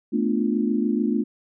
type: chord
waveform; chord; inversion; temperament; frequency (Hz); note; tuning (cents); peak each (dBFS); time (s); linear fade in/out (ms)
sine; B half-diminished seventh; third; equal; 220 / 246.9 / 293.7 / 349.2; A3 / B3 / D4 / F4; 0 / 0 / 0 / 0; -23 / -25 / -26 / -28; 0.12-1.24; 20
effects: none